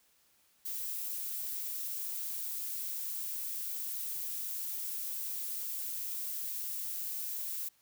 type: noise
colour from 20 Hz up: violet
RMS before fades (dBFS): -38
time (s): 0.65-7.69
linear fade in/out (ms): 10
effects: white hiss -69 dBFS RMS until 7.81 s

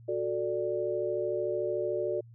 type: chord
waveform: sine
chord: D major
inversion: first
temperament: just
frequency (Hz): 367.1 / 440.5 / 587.3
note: F#4 / A4 / D5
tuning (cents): -14 / +2 / 0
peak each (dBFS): -32 / -34 / -32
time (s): 0.08-2.21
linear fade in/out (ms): 10
effects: added 116 Hz sine -49 dBFS peak until 2.34 s

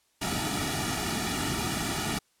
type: noise with comb filter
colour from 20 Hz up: pink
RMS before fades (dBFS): -30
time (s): 0.21-2.19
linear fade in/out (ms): 10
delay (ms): 1.9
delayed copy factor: -0.95
effects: white hiss -69 dBFS RMS until 2.4 s + low-pass 11000 Hz 12 dB/octave

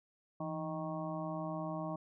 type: harmonic tone with a mistuned harmonic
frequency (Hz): 156.6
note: D#3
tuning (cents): +11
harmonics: 1 / 2 / 4 / 5 / 6 / 7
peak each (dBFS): -41 / -43 / -42 / -47 / -49 / -46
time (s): 0.4-1.96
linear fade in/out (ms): 5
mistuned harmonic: 1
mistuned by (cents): +100
effects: none

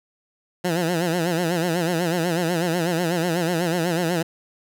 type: tone with vibrato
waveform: 15% pulse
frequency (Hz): 170.8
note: F3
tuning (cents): -38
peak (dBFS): -14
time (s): 0.64-4.23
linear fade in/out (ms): 10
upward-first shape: sine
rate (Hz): 8.1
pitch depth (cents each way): 110
effects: none

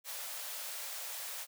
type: high-pass noise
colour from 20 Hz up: white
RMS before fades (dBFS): -42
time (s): 0.04-1.47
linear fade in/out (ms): 50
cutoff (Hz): 480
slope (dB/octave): 96
effects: none

